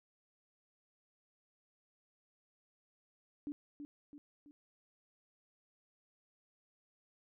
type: tone with echo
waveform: sine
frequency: 290.9 Hz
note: D4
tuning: 16 cents flat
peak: -38 dBFS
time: 3.47-3.52 s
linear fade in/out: 0 ms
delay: 330 ms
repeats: 3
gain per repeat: -6 dB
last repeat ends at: 4.51 s
effects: none